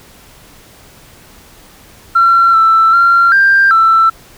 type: tone with pitch steps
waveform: sine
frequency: 1361 / 1329 / 1377 / 1587 / 1332 Hz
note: F6 / E6 / F6 / G6 / E6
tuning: -45 / +14 / -25 / +21 / +18 cents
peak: -4 dBFS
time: 2.15-4.1 s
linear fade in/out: 10 ms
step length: 390 ms
effects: tanh soft clip ceiling -1 dBFS + pink hiss -41 dBFS RMS until 4.37 s